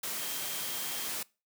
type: tone in noise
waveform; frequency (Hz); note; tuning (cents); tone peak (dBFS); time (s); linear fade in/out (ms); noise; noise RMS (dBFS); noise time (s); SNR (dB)
sine; 3200; G7; +35; -45; 0.18-1.08; 5; white; -36; 0.03-1.23; -12
effects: noise-tail reverb RT60 0.3 s tail -23 dB re dry + high-pass 150 Hz 12 dB/octave